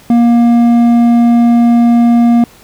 sine tone with hard clipping, 236.1 Hz, A#3, 22 cents sharp, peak -6 dBFS, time 0.1-2.44 s, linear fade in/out 2 ms, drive 6 dB, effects pink hiss -41 dBFS RMS until 2.63 s

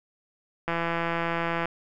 click train, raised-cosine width 0.5 ms, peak -13 dBFS, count 165, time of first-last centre 0.68-1.656 s, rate 168 Hz, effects none

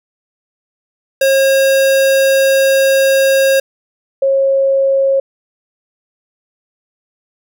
square / sine tone pair in turn, 540 / 543 Hz, C#5 / C#5, -45 / -36 cents, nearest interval unison, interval 9 cents, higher second, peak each -9 / -9 dBFS, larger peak neither, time 1.21-3.6 / 4.22-5.2 s, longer first, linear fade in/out 5 ms, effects none

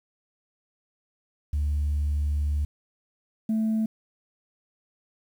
sine tone pair in turn, 73.42 / 220 Hz, D2 / A3, 0 / 0 cents, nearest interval octave + perfect fifth, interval 1900 cents, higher second, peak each -21 / -20 dBFS, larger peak second, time 1.53-2.65 / 3.49-3.86 s, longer first, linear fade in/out 5 ms, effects tanh soft clip ceiling -20 dBFS + 9-bit

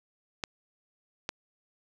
clicks, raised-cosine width 0.2 ms, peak -14 dBFS, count 2, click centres 0.438 / 1.291 s, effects none

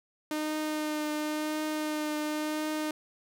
sawtooth tone with vibrato, 305.2 Hz, D#4, 33 cents flat, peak -26 dBFS, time 0.31-2.91 s, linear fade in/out 2 ms, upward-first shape triangle, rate 0.94 Hz, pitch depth 19 cents each way, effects none

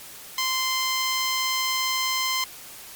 10% pulse tone, 1040 Hz, C6, 11 cents flat, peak -14 dBFS, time 0.38-2.44 s, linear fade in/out 2 ms, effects white hiss -42 dBFS RMS until 2.95 s + MP3 96 kbps

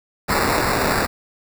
violet noise with sample-and-hold, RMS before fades -19 dBFS, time 0.28-1.07 s, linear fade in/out 20 ms, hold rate 3150 Hz, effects none

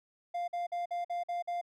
triangle tone bursts, 698.5 Hz, F5, in tune, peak -30 dBFS, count 7, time 0.34-1.614 s, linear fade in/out 10 ms, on 140 ms, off 49 ms, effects none

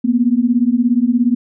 sine beating tone pair, 233.1 / 250.1 Hz, A#3 / B3, 0 / +22 cents, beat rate 17 Hz, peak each -14 dBFS, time 0.04-1.35 s, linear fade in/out 10 ms, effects none

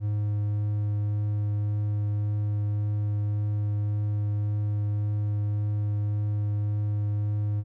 triangle tone with vibrato, 104 Hz, G#2, 3 cents sharp, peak -22 dBFS, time 0-7.64 s, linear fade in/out 50 ms, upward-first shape triangle, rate 1.8 Hz, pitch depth 8 cents each way, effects none

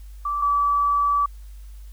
sine tone pair in turn, 1163 / 1151.6 Hz, D6 / D6, -17 / -34 cents, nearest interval unison, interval 17 cents, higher first, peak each -22 / -17 dBFS, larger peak second, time 0.25-0.42 / 0.42-1.26 s, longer second, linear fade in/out 5 ms, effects added 50 Hz sine -37 dBFS peak until 1.92 s + white hiss -58 dBFS RMS until 1.92 s

